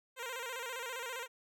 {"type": "tone with vibrato", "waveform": "10% pulse", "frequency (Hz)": 493.9, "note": "B4", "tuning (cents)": 0, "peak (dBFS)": -31, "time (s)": [0.16, 1.28], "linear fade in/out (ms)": 50, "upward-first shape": "square", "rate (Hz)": 15, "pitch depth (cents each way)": 91, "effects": []}